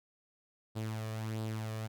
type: tone with flanger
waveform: sawtooth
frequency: 110 Hz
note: A2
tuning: in tune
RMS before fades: -38 dBFS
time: 0.75-1.88 s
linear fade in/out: 20 ms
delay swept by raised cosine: 0.23 to 1.73 ms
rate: 1.5 Hz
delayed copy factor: +0.5
effects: none